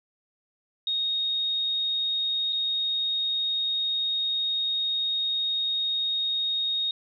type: tone with dropouts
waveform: sine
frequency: 3729 Hz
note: A#7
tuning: in tune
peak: -24 dBFS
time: 0.87-6.91 s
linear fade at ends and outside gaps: 2 ms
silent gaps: 2.525-2.529 s
effects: none